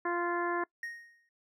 harmonic tone, 347.5 Hz, F4, 9 cents flat, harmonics 1 / 2 / 3 / 4 / 5 / 6, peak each -33 / -38 / -35 / -41 / -37 / -49 dBFS, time 0.05-0.64 s, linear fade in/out 5 ms
triangle tone with exponential decay, 1864.7 Hz, A#6, in tune, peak -33 dBFS, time 0.83-1.29 s, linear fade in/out 2 ms, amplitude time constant 100 ms
effects noise-tail reverb RT60 0.1 s tail -23 dB re dry

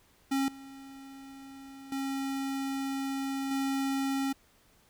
square tone with level steps, 271.6 Hz, C#4, 35 cents flat, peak -27 / -46 / -32 / -29 dBFS, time 0.31-4.33 s, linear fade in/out 10 ms, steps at 0.48 / 1.92 / 3.51 s, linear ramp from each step 2 ms, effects pink hiss -64 dBFS RMS until 4.89 s

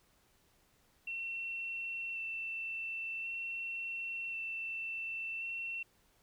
sine tone with vibrato, 2695 Hz, E7, 38 cents sharp, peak -37 dBFS, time 1.07-5.83 s, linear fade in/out 5 ms, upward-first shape square, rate 0.46 Hz, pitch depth 11 cents each way, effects pink hiss -70 dBFS RMS until 6.22 s

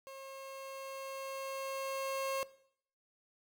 30% pulse tone with level ramp, 539 Hz, C#5, 49 cents flat, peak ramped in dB -44 to -30 dBFS, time 0.07-2.43 s, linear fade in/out 0 ms, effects noise-tail reverb RT60 0.6 s tail -18 dB re dry

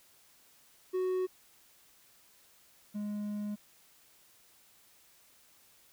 triangle tone pair in turn, 370 / 207.7 Hz, F#4 / G#3, 0 / 0 cents, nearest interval minor seventh, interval 1000 cents, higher first, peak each -27 / -32 dBFS, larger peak first, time 0.93-1.27 / 2.94-3.56 s, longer second, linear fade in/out 20 ms, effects white hiss -63 dBFS RMS until 5.92 s

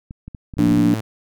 clicks, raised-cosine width 5 ms, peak -21 dBFS, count 8, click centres 0.109 / 0.28 / 0.348 / 0.538 / 0.571 / 0.671 / 0.716 / 0.773 s
sawtooth tone, 110 Hz, A2, in tune, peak -19 dBFS, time 0.58-1.01 s, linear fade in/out 10 ms
sine chord, Bb major, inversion second, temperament equal, 174.61 / 233.1 / 293.7 Hz, F3 / Bb3 / D4, 0 / 0 / 0 cents, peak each -19 / -19 / -15 dBFS, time 0.59-0.94 s, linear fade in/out 0 ms
effects none

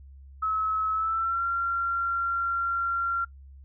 sine tone with pitch glide, 1291 to 1375.7 Hz, E6 to F6, -37 to -26 cents, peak -24 dBFS, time 0.42-3.25 s, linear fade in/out 10 ms, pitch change +111 cents, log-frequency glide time 0.92-1.44 s, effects noise-tail reverb RT60 0.1 s tail -23 dB re dry + added 68 Hz sine -45 dBFS peak until 3.64 s

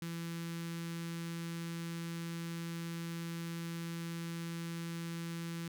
sawtooth tone with notch filter, 167.7 Hz, E3, 30 cents sharp, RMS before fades -41 dBFS, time 0.02-5.68 s, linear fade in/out 2 ms, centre 660 Hz, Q 0.61, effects none

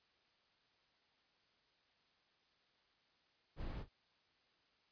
brown noise with echo, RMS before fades -44 dBFS, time 3.56-3.85 s, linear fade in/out 50 ms, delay 39 ms, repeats 1, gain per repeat -14 dB, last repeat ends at 3.889 s, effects white hiss -75 dBFS RMS until 4.91 s + resampled to 11025 Hz

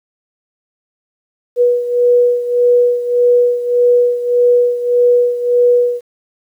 sine beating tone pair, 486.4 / 488.1 Hz, B4 / B4, -26 / -20 cents, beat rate 1.7 Hz, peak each -10 / -15 dBFS, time 1.56-6.01 s, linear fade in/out 50 ms, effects 8-bit

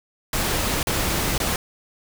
pink noise with dropouts, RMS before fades -23 dBFS, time 0.33-1.56 s, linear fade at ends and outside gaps 2 ms, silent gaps 0.83-0.87 / 1.379-1.401 s, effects none

